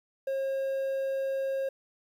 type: tone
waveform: triangle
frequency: 539 Hz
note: C#5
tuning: 49 cents flat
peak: -26 dBFS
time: 0.27-1.69 s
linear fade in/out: 5 ms
effects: 10-bit